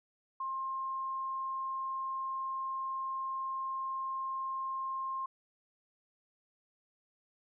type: tone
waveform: sine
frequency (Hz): 1062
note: C6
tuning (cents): +25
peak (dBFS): -34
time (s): 0.4-5.26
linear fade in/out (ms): 5
effects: none